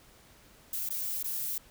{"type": "noise with dropouts", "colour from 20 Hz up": "violet", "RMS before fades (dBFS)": -34, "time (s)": [0.73, 1.58], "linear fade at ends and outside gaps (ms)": 2, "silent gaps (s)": [[0.889, 0.904], [1.228, 1.242]], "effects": ["pink hiss -58 dBFS RMS until 1.7 s"]}